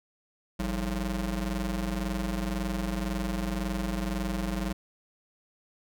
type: ring-modulated tone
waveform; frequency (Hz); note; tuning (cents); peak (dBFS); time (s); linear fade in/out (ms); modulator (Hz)
30% pulse; 123.1; B2; -5; -23; 0.59-4.73; 10; 72.5
effects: none